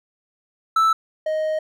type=tone pair in turn; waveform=triangle; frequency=1318.5 / 624 Hz; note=E6 / D#5; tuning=0 / +5 cents; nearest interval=octave + minor second; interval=1295 cents; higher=first; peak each=-12 / -18 dBFS; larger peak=first; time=0.76-0.93 / 1.26-1.59 s; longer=second; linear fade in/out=5 ms; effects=none